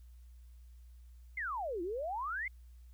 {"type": "exponential two-way sweep", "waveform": "sine", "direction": "down then up", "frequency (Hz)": [2173, 329.6, 2173], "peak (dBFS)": -35, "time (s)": [1.37, 2.48], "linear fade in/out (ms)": 5, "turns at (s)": 1.82, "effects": ["added 60 Hz sine -52 dBFS peak until 2.93 s", "white hiss -75 dBFS RMS until 2.93 s"]}